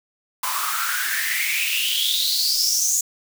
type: noise with high-pass filter sweep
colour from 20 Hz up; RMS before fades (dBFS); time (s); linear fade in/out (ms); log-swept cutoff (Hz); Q
white; -22; 0.43-3.01; 5; 1000 to 6900; 9.4
effects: none